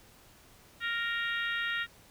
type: harmonic tone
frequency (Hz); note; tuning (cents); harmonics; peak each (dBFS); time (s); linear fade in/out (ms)
466.2; A#4; 0; 3 / 4 / 5 / 6 / 7 / 8; -35 / -33 / -43 / -40 / -43 / -42; 0.8-1.87; 50
effects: pink hiss -58 dBFS RMS until 2.1 s